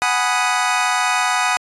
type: chord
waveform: 25% pulse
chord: G# minor seventh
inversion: third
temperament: equal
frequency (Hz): 740 / 830.6 / 987.8 / 1244.5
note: F#5 / G#5 / B5 / D#6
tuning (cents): 0 / 0 / 0 / 0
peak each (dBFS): -17 / -21 / -18 / -17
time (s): 0.02-1.57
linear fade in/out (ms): 0
effects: resampled to 24000 Hz